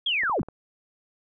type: linear sweep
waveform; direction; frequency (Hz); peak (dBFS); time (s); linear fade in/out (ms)
sine; down; 3374 to 82.41; -22; 0.06-0.42; 5
type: clicks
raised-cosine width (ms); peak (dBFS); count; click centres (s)
1; -26; 5; 0.235 / 0.297 / 0.394 / 0.431 / 0.486
effects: none